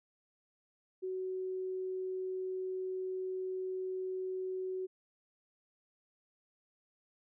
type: tone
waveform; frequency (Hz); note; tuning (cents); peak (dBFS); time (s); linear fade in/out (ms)
sine; 373.5; F#4; +16; -35; 1.02-4.87; 20
effects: none